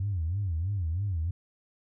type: tone with vibrato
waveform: sine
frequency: 90.3 Hz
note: F#2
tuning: 42 cents flat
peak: -26 dBFS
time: 0-1.31 s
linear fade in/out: 5 ms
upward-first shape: sine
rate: 3.1 Hz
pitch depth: 230 cents each way
effects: tanh soft clip ceiling -22 dBFS